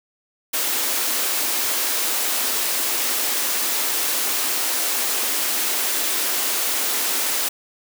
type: high-pass noise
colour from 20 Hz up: white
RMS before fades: -22 dBFS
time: 0.53-7.49 s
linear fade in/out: 10 ms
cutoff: 240 Hz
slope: 48 dB/octave
effects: none